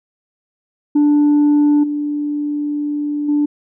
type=tone with level steps; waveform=sine; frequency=293.7 Hz; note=D4; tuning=in tune; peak=-7 / -17 / -11 dBFS; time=0.95-3.46 s; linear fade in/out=10 ms; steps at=1.83 / 3.28 s; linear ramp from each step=10 ms; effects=tanh soft clip ceiling -8 dBFS